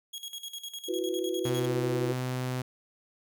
sawtooth tone with tremolo, 3309 Hz, G#7, 7 cents flat, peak -33 dBFS, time 0.13-1.66 s, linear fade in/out 10 ms, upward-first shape square, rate 9.9 Hz, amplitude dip 75%
sine chord, E suspended second, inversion none, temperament equal with one note detuned, 334.8 / 370 / 493.9 Hz, E4 / F#4 / B4, +27 / 0 / 0 cents, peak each -33 / -31 / -35 dBFS, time 0.88-2.13 s, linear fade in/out 10 ms
sawtooth tone, 127.3 Hz, C3, 47 cents flat, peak -26 dBFS, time 1.45-2.62 s, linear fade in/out 5 ms
effects none

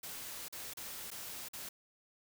white noise with dropouts, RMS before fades -45 dBFS, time 0.03-1.69 s, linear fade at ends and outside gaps 5 ms, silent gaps 0.484-0.525 / 0.736-0.77 / 1.105-1.114 / 1.486-1.533 s, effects none

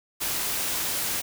white noise, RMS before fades -28 dBFS, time 0.2-1.22 s, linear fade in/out 20 ms, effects none

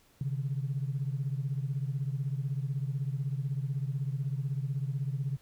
sine beating tone pair, 132.6 / 148.6 Hz, C3 / D3, +23 / +21 cents, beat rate 16 Hz, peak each -31 / -34 dBFS, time 0.21-5.37 s, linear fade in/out 2 ms, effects tanh soft clip ceiling -23 dBFS + pink hiss -64 dBFS RMS until 5.41 s

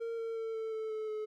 triangle tone with pitch steps, 460 / 454.7 / 449.5 / 444.3 / 439.2 / 434.2 / 429.2 Hz, A#4 / A#4 / A4 / A4 / A4 / A4 / A4, -23 / -43 / +37 / +17 / -3 / -23 / -43 cents, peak -33 dBFS, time 0-1.26 s, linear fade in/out 20 ms, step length 180 ms, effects none

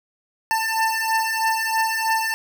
25% pulse beating tone pair, 890 / 893.1 Hz, A5 / A5, +20 / +26 cents, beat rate 3.1 Hz, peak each -19 dBFS, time 0.51-2.34 s, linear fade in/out 0 ms, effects none

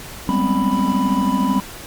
triangle tone cluster, 191.5 / 204.7 / 250.3 / 268.3 / 990 Hz, G3 / G#3 / B3 / C4 / B5, -40 / -25 / +23 / +44 / +4 cents, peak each -20 dBFS, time 0.29-1.6 s, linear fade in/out 0 ms, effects pink hiss -35 dBFS RMS until 1.86 s + Opus 48 kbps

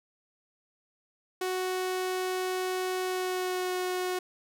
sawtooth tone with pitch glide, 370 to 365.5 Hz, F#4 to F#4, 0 to -21 cents, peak -25 dBFS, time 1.41-4.19 s, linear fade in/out 5 ms, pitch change -21 cents, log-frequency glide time 3.04-3.74 s, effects none

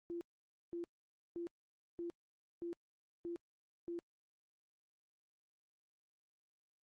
sine tone bursts, 342.9 Hz, F4, 32 cents flat, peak -40 dBFS, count 7, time 0.1-3.99 s, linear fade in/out 0 ms, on 110 ms, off 520 ms, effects Opus 32 kbps

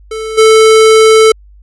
square tone with level steps, 440 Hz, A4, in tune, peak -18 / -3 dBFS, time 0.11-1.32 s, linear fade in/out 5 ms, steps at 0.37 s, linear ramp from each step 20 ms, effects added 50 Hz sine -36 dBFS peak until 1.62 s + resampled to 24000 Hz

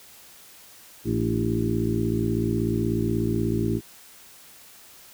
harmonic tone with a mistuned harmonic, 56.4 Hz, A1, 44 cents sharp, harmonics 1 / 2 / 3 / 4 / 5 / 6 / 7, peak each -34 / -27 / -31 / -28 / -31 / -28 / -31 dBFS, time 1.04-3.81 s, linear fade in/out 50 ms, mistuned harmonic 5, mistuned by +73 cents, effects white hiss -49 dBFS RMS until 5.13 s

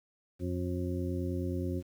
harmonic tone, 89.4 Hz, F2, 41 cents sharp, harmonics 1 / 2 / 3 / 4 / 6, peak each -34 / -39 / -37 / -38 / -44 dBFS, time 0.39-1.83 s, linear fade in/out 50 ms, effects 10-bit

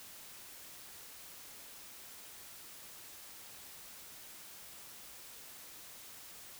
silence, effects white hiss -52 dBFS RMS until 6.59 s

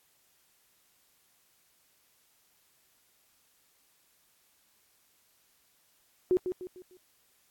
sine tone with echo, 365.8 Hz, F#4, 20 cents flat, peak -21 dBFS, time 6.31-6.37 s, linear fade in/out 0 ms, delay 150 ms, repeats 4, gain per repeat -8 dB, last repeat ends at 6.97 s, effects white hiss -68 dBFS RMS until 7.5 s + AAC 64 kbps

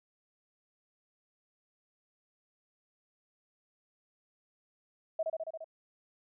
sine tone with echo, 644 Hz, E5, 41 cents flat, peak -28 dBFS, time 5.19-5.23 s, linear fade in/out 5 ms, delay 69 ms, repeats 6, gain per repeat -2 dB, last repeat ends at 5.644 s, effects none

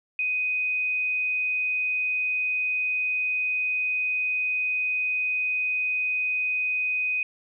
sine tone, 2500 Hz, D#7, 8 cents sharp, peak -23 dBFS, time 0.19-7.23 s, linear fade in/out 2 ms, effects none

